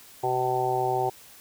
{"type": "harmonic tone", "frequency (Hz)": 127.1, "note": "C3", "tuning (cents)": -50, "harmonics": [1, 3, 4, 5, 6, 7], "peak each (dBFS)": [-35, -28, -35, -35, -26, -31], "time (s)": [0.23, 1.1], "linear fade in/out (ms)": 10, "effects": ["white hiss -50 dBFS RMS until 1.4 s"]}